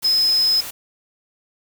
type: tone in noise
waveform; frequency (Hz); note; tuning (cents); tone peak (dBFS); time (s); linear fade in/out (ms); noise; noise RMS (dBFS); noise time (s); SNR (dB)
sine; 5100; D#8; +42; -14; 0.04-0.61; 10; white; -32; 0.02-0.71; +15
effects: none